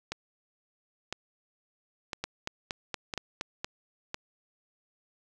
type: two click trains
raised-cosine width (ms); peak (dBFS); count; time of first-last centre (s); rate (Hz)
0.2; -16 / -15; 5 / 7; 0.12-4.144 / 2.24-3.645; 0.994 / 4.27
effects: none